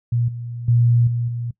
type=tone with level steps; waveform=sine; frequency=119 Hz; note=A#2; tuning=36 cents sharp; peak=-16 / -27 / -12 / -19 / -23 dBFS; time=0.12-1.51 s; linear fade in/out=5 ms; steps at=0.28 / 0.68 / 1.07 / 1.28 s; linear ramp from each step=5 ms; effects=noise-tail reverb RT60 0.1 s tail -21 dB re dry